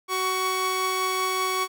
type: tone pair together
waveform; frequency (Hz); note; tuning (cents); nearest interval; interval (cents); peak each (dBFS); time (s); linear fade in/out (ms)
sawtooth; 374.8 / 1119.2; F#4 / C#6; +22 / +16; octave + perfect fifth; 1894; -25 / -21; 0.08-1.68; 50
effects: none